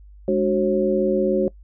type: tone cluster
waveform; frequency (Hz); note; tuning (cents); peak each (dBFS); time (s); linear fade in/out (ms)
sine; 208.9 / 295.6 / 371.5 / 540; G#3 / D4 / F#4 / C#5; +10 / +11 / +7 / -45; -23 / -27 / -20 / -21; 0.28-1.48; 2
effects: noise-tail reverb RT60 0.1 s tail -22 dB re dry + added 50 Hz sine -42 dBFS peak until 1.63 s